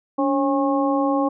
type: harmonic tone with a mistuned harmonic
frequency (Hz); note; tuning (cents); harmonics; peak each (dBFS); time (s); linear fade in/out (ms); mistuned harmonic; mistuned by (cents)
271.9; C#4; -33; 1 / 2 / 3 / 4; -20 / -23 / -25 / -26; 0.18-1.29; 10; 1; +78
effects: none